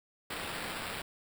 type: noise with sample-and-hold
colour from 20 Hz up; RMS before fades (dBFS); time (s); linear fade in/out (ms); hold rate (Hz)
violet; -39; 0.3-1.02; 5; 6300
effects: none